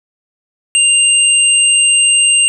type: tone pair together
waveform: sine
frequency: 2794 / 8349 Hz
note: F7 / C9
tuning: 0 / -5 cents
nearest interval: octave + perfect fifth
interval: 1895 cents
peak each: -10 dBFS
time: 0.75-2.48 s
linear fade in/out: 0 ms
effects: none